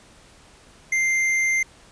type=tone with hard clipping; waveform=sine; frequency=2093 Hz; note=C7; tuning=in tune; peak=-20 dBFS; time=0.92-1.63 s; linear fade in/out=5 ms; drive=8 dB; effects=pink hiss -51 dBFS RMS until 1.91 s + resampled to 22050 Hz